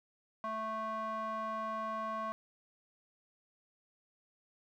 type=tone with band-pass filter; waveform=square; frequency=220 Hz; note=A3; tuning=in tune; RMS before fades=-38 dBFS; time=0.44-2.32 s; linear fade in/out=0 ms; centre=970 Hz; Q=7.8; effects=none